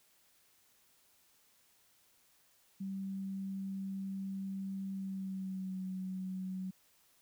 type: tone with pitch glide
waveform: sine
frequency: 193.6 to 187.22 Hz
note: G3 to F#3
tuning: -21 to +21 cents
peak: -37 dBFS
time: 2.8-6.71 s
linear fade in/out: 10 ms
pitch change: -58 cents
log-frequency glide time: 4.94-5.82 s
effects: white hiss -69 dBFS RMS until 7.21 s